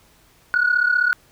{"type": "tone pair together", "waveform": "sine", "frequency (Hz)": [1444.5, 1480], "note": ["F#6", "F#6"], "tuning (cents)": [-42, 0], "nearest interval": "unison", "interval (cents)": 42, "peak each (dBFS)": -17, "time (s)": [0.54, 1.13], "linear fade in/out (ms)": 0, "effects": ["tanh soft clip ceiling -10 dBFS", "pink hiss -55 dBFS RMS until 1.31 s"]}